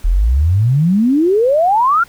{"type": "exponential sweep", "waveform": "sine", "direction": "up", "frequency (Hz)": [38.03, 1434], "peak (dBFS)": -9, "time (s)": [0.04, 2.04], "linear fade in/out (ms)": 10, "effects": ["pink hiss -44 dBFS RMS until 2.08 s"]}